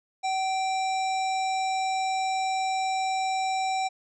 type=harmonic tone with a mistuned harmonic; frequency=784 Hz; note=G5; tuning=in tune; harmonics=1 / 3 / 5 / 7 / 9 / 10; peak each=-25 / -35 / -39 / -42 / -44 / -45 dBFS; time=0.23-3.89 s; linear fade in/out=20 ms; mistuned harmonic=1; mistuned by=-52 cents; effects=none